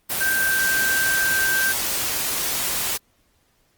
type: tone in noise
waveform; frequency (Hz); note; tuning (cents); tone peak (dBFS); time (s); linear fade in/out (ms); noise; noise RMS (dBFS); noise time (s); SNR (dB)
sine; 1565; G6; -3; -19; 0.2-1.73; 20; white; -24; 0.09-2.98; +2
effects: pink hiss -64 dBFS RMS until 3.77 s + Opus 24 kbps